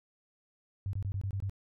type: tone bursts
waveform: sine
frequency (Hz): 98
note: G2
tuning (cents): 0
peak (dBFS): -31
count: 7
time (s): 0.86-1.496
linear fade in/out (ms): 0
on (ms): 72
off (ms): 22
effects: none